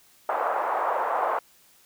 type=band-pass noise; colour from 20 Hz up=white; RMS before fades=-26 dBFS; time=0.29-1.39 s; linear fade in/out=2 ms; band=550 to 1100 Hz; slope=24 dB/octave; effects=white hiss -58 dBFS RMS until 1.85 s